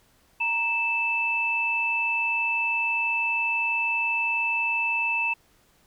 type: tone pair together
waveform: sine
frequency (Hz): 932.3 / 2637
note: A#5 / E7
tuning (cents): 0 / 0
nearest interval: octave + tritone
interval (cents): 1800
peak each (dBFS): -30 / -23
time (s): 0.4-5.34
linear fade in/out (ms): 10
effects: pink hiss -62 dBFS RMS until 5.86 s